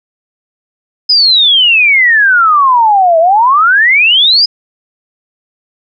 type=exponential two-way sweep; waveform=sine; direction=down then up; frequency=5080 to 637 to 5080 Hz; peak=-4 dBFS; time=1.09-4.46 s; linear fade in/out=10 ms; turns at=3.19 s; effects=none